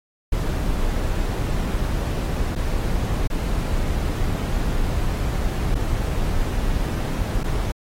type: noise with dropouts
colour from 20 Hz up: brown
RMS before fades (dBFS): -22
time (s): 0.32-7.72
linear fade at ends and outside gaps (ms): 5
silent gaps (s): 2.553-2.559 / 3.275-3.301 / 5.746-5.752 / 7.434-7.44
effects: AAC 48 kbps